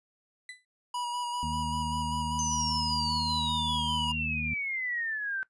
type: tone with exponential decay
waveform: 35% pulse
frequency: 1997 Hz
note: B6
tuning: 19 cents sharp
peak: -36 dBFS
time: 0.49-0.65 s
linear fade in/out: 2 ms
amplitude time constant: 34 ms
type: tone with vibrato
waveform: square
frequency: 968 Hz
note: B5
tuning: 35 cents flat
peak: -32 dBFS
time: 0.94-4.12 s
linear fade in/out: 5 ms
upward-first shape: square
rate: 5.1 Hz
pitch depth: 15 cents each way
type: harmonic tone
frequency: 77.7 Hz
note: D#2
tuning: 2 cents flat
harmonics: 1 / 2 / 3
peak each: -37 / -37 / -37 dBFS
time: 1.43-4.54 s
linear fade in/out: 0 ms
type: exponential sweep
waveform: sine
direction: down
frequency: 6272 to 1532 Hz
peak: -30 dBFS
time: 2.39-5.43 s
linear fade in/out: 0 ms
effects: noise-tail reverb RT60 0.1 s tail -19 dB re dry + resampled to 24000 Hz